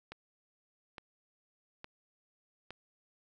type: click train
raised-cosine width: 0.3 ms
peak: -28 dBFS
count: 4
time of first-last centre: 0.12-2.706 s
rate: 1.16 Hz
effects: none